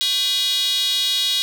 square tone with high-pass filter, 223.1 Hz, A3, 24 cents sharp, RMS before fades -20 dBFS, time 0.01-1.42 s, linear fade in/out 0 ms, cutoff 3600 Hz, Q 8.7, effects 7-bit

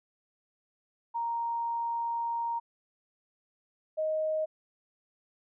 sine tone pair in turn, 932.3 / 625.3 Hz, A#5 / D#5, 0 / +8 cents, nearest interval perfect fifth, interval 692 cents, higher first, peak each -29 / -27 dBFS, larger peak second, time 1.14-2.6 / 3.97-4.46 s, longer first, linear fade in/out 20 ms, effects none

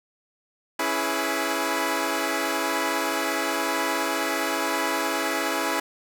10% pulse chord, C# minor seventh, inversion none, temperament equal with one note detuned, 277.2 / 329.6 / 420.6 / 493.9 Hz, C#4 / E4 / G#4 / B4, 0 / 0 / +22 / 0 cents, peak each -21 / -19 / -22 / -24 dBFS, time 0.79-5.8 s, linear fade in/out 5 ms, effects none

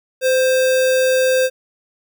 sine tone with sample-and-hold, 516 Hz, C5, 24 cents flat, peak -12 dBFS, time 0.21-1.5 s, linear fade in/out 50 ms, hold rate 2100 Hz, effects none

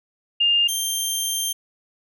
sine / 15% pulse tone pair in turn, 2812 / 3164 Hz, F7 / G7, +11 / +15 cents, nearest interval major second, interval 204 cents, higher second, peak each -15 dBFS, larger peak neither, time 0.4-0.68 / 0.68-1.53 s, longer second, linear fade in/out 10 ms, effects none

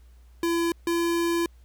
square tone pair in turn, 337.7 / 339.3 Hz, E4 / F4, +42 / -50 cents, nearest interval unison, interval 8 cents, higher second, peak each -23 dBFS, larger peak neither, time 0.43-0.72 / 0.87-1.46 s, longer second, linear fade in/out 2 ms, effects added 60 Hz sine -49 dBFS peak until 1.64 s + pink hiss -66 dBFS RMS until 1.64 s

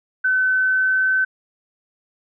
sine tone with pitch glide, 1518 to 1527.7 Hz, F#6 to G6, +44 to -45 cents, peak -15 dBFS, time 0.24-1.25 s, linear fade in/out 10 ms, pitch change +11 cents, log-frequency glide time 0.48-1.11 s, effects none

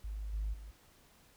sine tone with level steps, 52 Hz, G#1, 3 cents sharp, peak -37 / -32 / -45 dBFS, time 0.04-0.71 s, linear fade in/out 5 ms, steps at 0.33 / 0.53 s, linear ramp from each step 10 ms, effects tanh soft clip ceiling -29 dBFS + pink hiss -64 dBFS RMS until 1.36 s

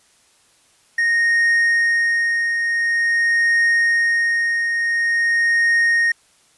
triangle tone with tremolo, 1858 Hz, A#6, 6 cents flat, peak -11 dBFS, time 0.98-6.12 s, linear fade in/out 5 ms, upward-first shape triangle, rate 0.47 Hz, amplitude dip 45%, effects white hiss -56 dBFS RMS until 6.57 s + resampled to 24000 Hz

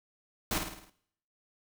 pink noise with echo, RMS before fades -31 dBFS, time 0.51-0.58 s, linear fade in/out 2 ms, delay 53 ms, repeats 6, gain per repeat -5 dB, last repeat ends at 0.898 s, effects noise-tail reverb RT60 0.7 s tail -19 dB re dry

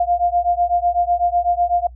sine beating tone pair, 698 / 706 Hz, F5 / F5, -1 / +19 cents, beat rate 8 Hz, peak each -18 dBFS, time 0-1.87 s, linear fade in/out 5 ms, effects noise-tail reverb RT60 0.1 s tail -22 dB re dry + added 60 Hz sine -36 dBFS peak until 1.95 s

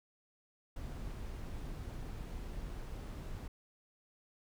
brown noise, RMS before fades -43 dBFS, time 0.76-3.48 s, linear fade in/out 5 ms, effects none

